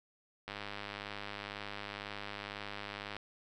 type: click train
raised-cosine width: 0.3 ms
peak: -25 dBFS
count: 275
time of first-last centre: 0.48-3.166 s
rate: 102 Hz
effects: none